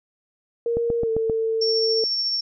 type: tone with pitch glide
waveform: sine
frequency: 467.7 to 447.6 Hz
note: A#4 to A4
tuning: +6 to +30 cents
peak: -20 dBFS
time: 0.66-2.04 s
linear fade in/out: 2 ms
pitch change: -76 cents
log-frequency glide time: 1.01-1.1 s
type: click train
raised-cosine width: 2 ms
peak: -14 dBFS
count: 5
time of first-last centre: 0.77-1.298 s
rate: 7.58 Hz
type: tone with tremolo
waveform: sine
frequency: 5460 Hz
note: F8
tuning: 40 cents flat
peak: -20 dBFS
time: 1.61-2.41 s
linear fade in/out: 10 ms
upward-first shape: sine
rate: 14 Hz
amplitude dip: 25%
effects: none